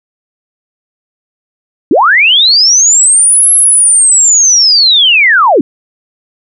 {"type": "linear two-way sweep", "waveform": "sine", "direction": "up then down", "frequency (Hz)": [233.1, 11175, 233.1], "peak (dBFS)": -3, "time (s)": [1.91, 5.61], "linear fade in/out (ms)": 2, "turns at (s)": 3.52, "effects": []}